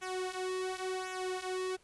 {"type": "tone with flanger", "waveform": "sawtooth", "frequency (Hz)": 371.8, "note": "F#4", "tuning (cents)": 8, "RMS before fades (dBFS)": -37, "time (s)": [0.01, 1.77], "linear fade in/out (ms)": 20, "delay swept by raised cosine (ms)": [0.21, 4.11], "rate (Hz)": 0.92, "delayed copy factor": -0.8, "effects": ["pink hiss -66 dBFS RMS until 1.83 s", "resampled to 24000 Hz"]}